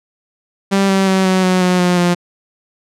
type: tone with pitch steps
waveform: sawtooth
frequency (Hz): 196 / 192.97 / 189.98 / 187.04 / 184.15 / 181.3 / 178.49 / 175.73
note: G3 / G3 / F#3 / F#3 / F#3 / F#3 / F3 / F3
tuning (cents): 0 / -27 / +46 / +19 / -8 / -35 / +38 / +11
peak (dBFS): -7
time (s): 0.71-2.15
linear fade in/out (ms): 20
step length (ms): 180
effects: low-pass 9000 Hz 12 dB/octave